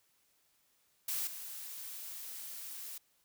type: noise with level steps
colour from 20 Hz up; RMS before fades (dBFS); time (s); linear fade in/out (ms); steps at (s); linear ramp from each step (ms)
blue; -36 / -45; 1.08-2.98; 5; 1.27; 2
effects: white hiss -73 dBFS RMS until 3.24 s